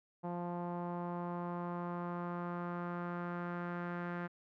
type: tone with low-pass filter sweep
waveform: sawtooth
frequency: 174.61 Hz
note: F3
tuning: in tune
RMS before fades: -40 dBFS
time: 0.23-4.28 s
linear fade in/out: 20 ms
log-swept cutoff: 860 to 1600 Hz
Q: 2.7
effects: none